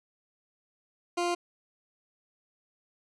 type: tone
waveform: 20% pulse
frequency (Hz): 349.2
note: F4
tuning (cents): 0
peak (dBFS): -22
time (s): 1.17-1.35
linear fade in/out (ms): 10
effects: resampled to 22050 Hz